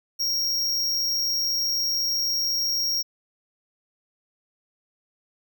square tone with amplitude modulation, 5588 Hz, F8, in tune, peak -21 dBFS, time 0.19-3.03 s, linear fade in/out 20 ms, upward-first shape sine, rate 174 Hz, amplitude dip 40%, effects none

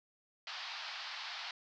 white band-pass noise, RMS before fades -44 dBFS, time 0.47-1.51 s, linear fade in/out 2 ms, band 700 to 4900 Hz, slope 48 dB/octave, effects none

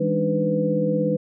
sine tone cluster, 161.2 / 203.7 / 288.8 / 305.6 / 500 Hz, E3 / G#3 / D4 / D#4 / B4, -38 / -33 / -29 / -31 / +21 cents, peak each -25 / -25 / -31 / -28 / -22 dBFS, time 0-1.17 s, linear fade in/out 10 ms, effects none

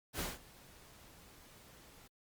pink noise with ADSR envelope, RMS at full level -37 dBFS, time 0.13-2.08 s, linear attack 70 ms, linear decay 180 ms, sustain -22 dB, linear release 12 ms, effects Opus 48 kbps

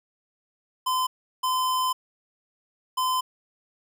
square tone bursts at uneven times, 1024 Hz, C6, 38 cents flat, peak -23 dBFS, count 3, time 0.86-1.07 / 1.43-1.93 / 2.97-3.21 s, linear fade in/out 10 ms, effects none

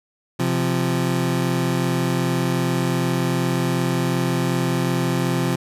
25% pulse tone pair together, 130.81 / 173.44 Hz, C3 / F3, 0 / -12 cents, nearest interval perfect fourth, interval 488 cents, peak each -18 dBFS, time 0.39-5.56 s, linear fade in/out 10 ms, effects resampled to 32000 Hz

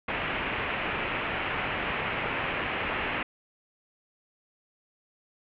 white low-pass noise, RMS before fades -31 dBFS, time 0.08-3.23 s, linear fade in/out 5 ms, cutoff 2800 Hz, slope 48 dB/octave, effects none

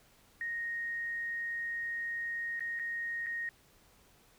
sine tone with dropouts, 1864.7 Hz, A#6, in tune, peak -34 dBFS, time 0.41-3.49 s, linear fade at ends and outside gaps 1 ms, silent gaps 2.595-2.606 / 2.791-2.796 / 3.262-3.267 s, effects pink hiss -64 dBFS RMS until 4.38 s

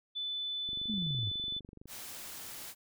sine tone, 3500 Hz, A7, 10 cents flat, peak -34 dBFS, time 0.15-1.6 s, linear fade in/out 20 ms
click train, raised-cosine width 3 ms, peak -37 dBFS, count 29, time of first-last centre 0.69-1.857 s, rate 24 Hz
sine exponential sweep, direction down, 233.1 to 94.8 Hz, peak -33 dBFS, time 0.88-1.31 s, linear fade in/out 20 ms
white noise, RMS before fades -45 dBFS, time 1.87-2.75 s, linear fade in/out 50 ms
effects none

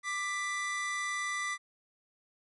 45% pulse tone pair together, 1182 / 1982.9 Hz, D6 / B6, +11 / +6 cents, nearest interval major sixth, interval 895 cents, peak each -37 / -34 dBFS, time 0.03-1.58 s, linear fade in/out 50 ms, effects resampled to 24000 Hz

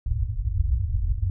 white low-pass noise, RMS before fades -24 dBFS, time 0.06-1.3 s, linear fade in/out 2 ms, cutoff 110 Hz, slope 96 dB/octave, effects none

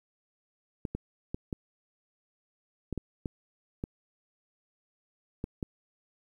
clicks, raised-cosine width 3 ms, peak -20 dBFS, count 10, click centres 0.852 / 0.95 / 1.345 / 1.528 / 2.927 / 2.977 / 3.258 / 3.839 / 5.441 / 5.628 s, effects 10-bit

